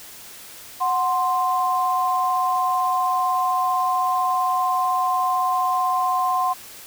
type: tone pair together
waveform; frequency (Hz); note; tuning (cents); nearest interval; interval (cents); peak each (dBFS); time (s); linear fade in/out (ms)
sine; 737.3 / 1047; F#5 / C6; -6 / +1; tritone; 607; -22 / -20; 0.8-6.54; 20
effects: white hiss -41 dBFS RMS until 6.86 s